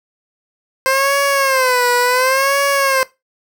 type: tone with vibrato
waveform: 15% pulse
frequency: 523.3 Hz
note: C5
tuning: in tune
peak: -6 dBFS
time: 0.86-3.03 s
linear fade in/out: 0 ms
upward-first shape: sine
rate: 0.7 Hz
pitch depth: 120 cents each way
effects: noise-tail reverb RT60 0.2 s tail -18 dB re dry